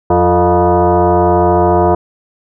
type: tone with frequency modulation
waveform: sine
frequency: 178.7 Hz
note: F3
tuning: 40 cents sharp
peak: -7 dBFS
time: 0.1-1.95 s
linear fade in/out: 5 ms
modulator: 264 Hz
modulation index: 3
effects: none